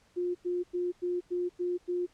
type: tone bursts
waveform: sine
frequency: 355.2 Hz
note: F4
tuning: 29 cents sharp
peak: -28 dBFS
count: 7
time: 0.16-2.066 s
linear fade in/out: 20 ms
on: 190 ms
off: 96 ms
effects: pink hiss -65 dBFS RMS until 2.13 s + low-pass 8000 Hz 12 dB/octave